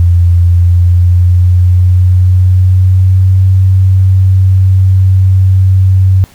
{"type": "tone with pitch glide", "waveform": "sine", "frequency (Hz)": [87, 94.33], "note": ["F2", "F#2"], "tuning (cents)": [-6, 34], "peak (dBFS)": -3, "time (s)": [0, 6.24], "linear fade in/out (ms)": 0, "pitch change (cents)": 140, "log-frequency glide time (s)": [0.38, 3.45], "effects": ["pink hiss -41 dBFS RMS until 6.34 s"]}